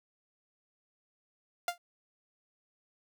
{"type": "tone with exponential decay", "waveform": "sawtooth", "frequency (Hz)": 698.5, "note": "F5", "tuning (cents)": 0, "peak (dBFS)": -22, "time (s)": [1.68, 1.78], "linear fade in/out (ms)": 2, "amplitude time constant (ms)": 20, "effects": []}